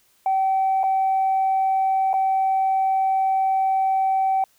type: tone with dropouts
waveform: sine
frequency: 768 Hz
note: G5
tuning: 36 cents flat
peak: -16 dBFS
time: 0.26-4.44 s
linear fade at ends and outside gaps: 2 ms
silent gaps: 0.833-0.838 / 2.132-2.139 s
effects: tanh soft clip ceiling -14 dBFS + white hiss -61 dBFS RMS until 4.58 s